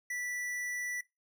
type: tone with hard clipping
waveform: triangle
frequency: 1966 Hz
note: B6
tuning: 8 cents flat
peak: -36 dBFS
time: 0.1-1.01 s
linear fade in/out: 5 ms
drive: 17 dB
effects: noise-tail reverb RT60 0.2 s tail -19 dB re dry